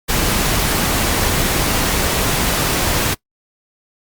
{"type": "noise", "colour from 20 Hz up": "pink", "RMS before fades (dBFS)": -17, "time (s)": [0.08, 3.15], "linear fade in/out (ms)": 20, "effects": ["noise-tail reverb RT60 0.1 s tail -22 dB re dry", "Opus 48 kbps"]}